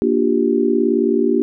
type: chord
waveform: sine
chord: G minor seventh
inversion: first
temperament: just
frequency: 235.2 / 294 / 352.8 / 392 Hz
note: Bb3 / D4 / F4 / G4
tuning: +16 / +2 / +18 / 0 cents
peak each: -19 / -19 / -19 / -18 dBFS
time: 0.02-1.42 s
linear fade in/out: 0 ms
effects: none